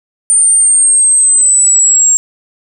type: exponential sweep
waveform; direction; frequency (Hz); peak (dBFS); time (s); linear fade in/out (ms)
sine; down; 9030 to 7500; -5; 0.3-2.17; 0
effects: none